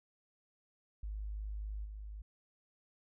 sine tone with level steps, 51.91 Hz, G#1, in tune, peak -38 / -43 dBFS, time 1.03-2.22 s, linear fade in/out 5 ms, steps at 1.84 s, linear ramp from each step 20 ms, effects none

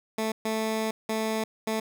15% pulse tone bursts at uneven times, 220 Hz, A3, in tune, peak -20 dBFS, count 4, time 0.18-0.32 / 0.45-0.91 / 1.09-1.44 / 1.67-1.8 s, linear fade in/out 5 ms, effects none

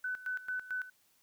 sine tone with tremolo, 1504 Hz, F#6, 28 cents sharp, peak -33 dBFS, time 0.04-0.9 s, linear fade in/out 5 ms, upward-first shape square, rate 4.5 Hz, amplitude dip 80%, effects white hiss -70 dBFS RMS until 1.22 s

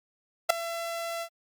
sawtooth tone with ADSR envelope, 673 Hz, E5, 36 cents sharp, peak -10 dBFS, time 0.49-1.29 s, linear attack 13 ms, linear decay 3 ms, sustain -18 dB, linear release 73 ms, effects Opus 48 kbps

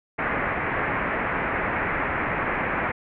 white low-pass noise, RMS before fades -26 dBFS, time 0.18-2.92 s, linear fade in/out 10 ms, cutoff 2200 Hz, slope 48 dB/octave, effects none

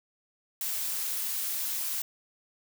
blue noise, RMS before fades -32 dBFS, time 0.61-2.02 s, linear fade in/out 2 ms, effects none

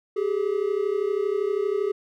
triangle tone pair together, 390 / 422.6 Hz, G4 / G#4, -9 / +30 cents, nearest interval minor second, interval 139 cents, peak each -23 dBFS, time 0.16-1.92 s, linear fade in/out 10 ms, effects none

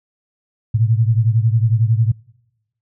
sine beating tone pair, 110 / 121 Hz, A2 / B2, 0 / -35 cents, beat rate 11 Hz, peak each -13 / -17 dBFS, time 0.74-2.12 s, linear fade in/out 10 ms, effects noise-tail reverb RT60 1.0 s tail -26 dB re dry

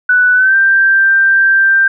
sine tone with pitch glide, 1487 to 1575.4 Hz, F#6 to G6, +8 to +8 cents, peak -6 dBFS, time 0.09-1.88 s, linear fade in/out 5 ms, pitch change +100 cents, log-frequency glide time 0.34-0.56 s, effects none

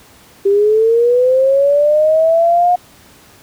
sine linear sweep, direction up, 392 to 720 Hz, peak -8 dBFS, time 0.45-2.76 s, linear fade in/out 10 ms, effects pink hiss -44 dBFS RMS until 3.42 s + high-pass 60 Hz 12 dB/octave

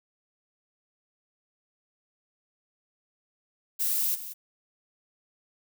violet noise with echo, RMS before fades -27 dBFS, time 3.79-4.16 s, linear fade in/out 20 ms, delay 180 ms, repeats 1, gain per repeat -12 dB, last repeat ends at 4.34 s, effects none

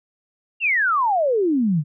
sine exponential sweep, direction down, 2842 to 139.8 Hz, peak -16 dBFS, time 0.6-1.84 s, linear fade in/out 50 ms, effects none

